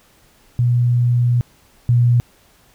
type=tone pair in turn; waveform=sine; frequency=121.4 / 120.63 Hz; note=B2 / B2; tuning=-29 / -40 cents; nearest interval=unison; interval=11 cents; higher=first; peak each=-12 / -10 dBFS; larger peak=second; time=0.59-1.41 / 1.89-2.2 s; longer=first; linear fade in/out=0 ms; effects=pink hiss -53 dBFS RMS until 2.74 s